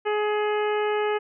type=harmonic tone; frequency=420.7 Hz; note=G#4; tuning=22 cents sharp; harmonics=1 / 2 / 3 / 4 / 5 / 6 / 7; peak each=-23 / -29 / -33 / -35 / -37 / -39 / -40 dBFS; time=0.05-1.19 s; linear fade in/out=20 ms; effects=none